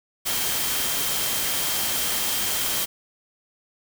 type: tone in noise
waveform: sine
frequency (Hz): 3172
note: G7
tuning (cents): +20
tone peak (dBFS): -34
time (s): 0.25-2.86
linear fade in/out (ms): 20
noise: white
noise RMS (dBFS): -25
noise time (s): 0.25-2.86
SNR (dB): -12
effects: none